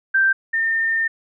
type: tone pair in turn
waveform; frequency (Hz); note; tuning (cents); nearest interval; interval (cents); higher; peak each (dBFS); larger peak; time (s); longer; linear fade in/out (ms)
sine; 1568 / 1812; G6 / A#6; 0 / -50; minor third; 250; second; -13 / -17; first; 0.14-0.33 / 0.53-1.08; second; 10
effects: none